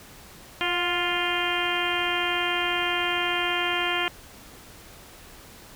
harmonic tone with a mistuned harmonic, 350 Hz, F4, 4 cents sharp, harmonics 1 / 2 / 3 / 4 / 5 / 6 / 7 / 8 / 9, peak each -32 / -32 / -32 / -32 / -32 / -32 / -32 / -32 / -32 dBFS, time 0.61-4.08 s, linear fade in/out 0 ms, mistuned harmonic 2, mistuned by +34 cents, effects pink hiss -47 dBFS RMS until 5.75 s

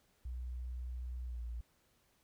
sine tone with pitch glide, 61.74 to 58.75 Hz, B1 to A#1, 0 to +14 cents, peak -39 dBFS, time 0.25-1.61 s, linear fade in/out 5 ms, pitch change -86 cents, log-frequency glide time 1.25-1.42 s, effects pink hiss -73 dBFS RMS until 2.23 s

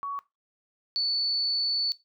sine tone pair in turn, 1123 / 4469 Hz, C#6 / C#8, +22 / +13 cents, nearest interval 2 octaves, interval 2391 cents, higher second, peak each -30 / -24 dBFS, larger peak second, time 0.03-0.19 / 0.96-1.92 s, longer second, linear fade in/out 0 ms, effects noise-tail reverb RT60 0.2 s tail -18 dB re dry

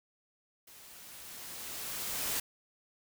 white noise with level ramp, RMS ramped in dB -55 to -33 dBFS, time 0.67-2.4 s, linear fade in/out 5 ms, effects none

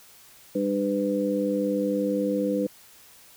harmonic tone, 100 Hz, G2, 35 cents sharp, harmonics 2 / 3 / 4 / 5, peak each -28 / -27 / -37 / -26 dBFS, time 0.55-2.67 s, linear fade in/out 5 ms, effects white hiss -52 dBFS RMS until 3.36 s

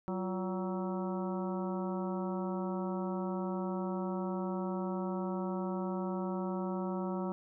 harmonic tone with a mistuned harmonic, 187.8 Hz, F#3, 26 cents sharp, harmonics 1 / 2 / 3 / 4 / 5 / 6 / 7, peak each -35 / -39 / -43 / -46 / -44 / -50 / -48 dBFS, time 0.08-7.32 s, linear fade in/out 0 ms, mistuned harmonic 2, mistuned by -95 cents, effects none

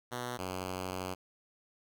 5% pulse tone pair in turn, 122.6 / 92.57 Hz, B2 / F#2, -12 / +1 cents, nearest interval perfect fourth, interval 487 cents, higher first, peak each -25 dBFS, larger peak neither, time 0.11-0.38 / 0.38-1.15 s, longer second, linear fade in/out 20 ms, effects none

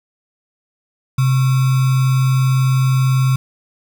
sine tone with sample-and-hold, 130.9 Hz, C3, 1 cent sharp, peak -11 dBFS, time 1.18-3.36 s, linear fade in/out 5 ms, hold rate 1225 Hz, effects none

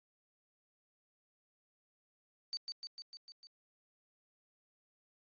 sine tone with echo, 4600 Hz, D8, 37 cents flat, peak -35 dBFS, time 2.53-2.57 s, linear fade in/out 0 ms, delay 150 ms, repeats 6, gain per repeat -3 dB, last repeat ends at 3.47 s, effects resampled to 11025 Hz

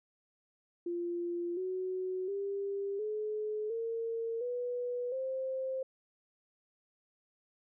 sine tone with pitch steps, 346.5 / 371.4 / 398 / 426.6 / 457.2 / 490 / 525.2 Hz, F4 / F#4 / G4 / G#4 / A#4 / B4 / C5, -14 / +7 / +26 / +46 / -34 / -14 / +6 cents, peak -33 dBFS, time 0.86-5.83 s, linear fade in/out 5 ms, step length 710 ms, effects none

